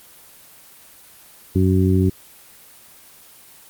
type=harmonic tone; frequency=93.7 Hz; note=F#2; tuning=22 cents sharp; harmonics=1 / 2 / 3 / 4; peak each=-16 / -19 / -21 / -22 dBFS; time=1.55-2.1 s; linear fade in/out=10 ms; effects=white hiss -46 dBFS RMS until 3.69 s + Opus 24 kbps